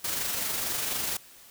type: noise with amplitude modulation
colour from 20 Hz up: white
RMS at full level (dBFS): -29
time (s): 0.04-1.17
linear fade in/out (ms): 5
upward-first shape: sine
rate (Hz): 24.2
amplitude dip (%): 35
effects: white hiss -52 dBFS RMS until 1.5 s